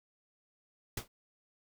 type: noise with exponential decay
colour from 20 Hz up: pink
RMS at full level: -32 dBFS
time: 0.97-1.08 s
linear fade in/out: 5 ms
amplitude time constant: 23 ms
effects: none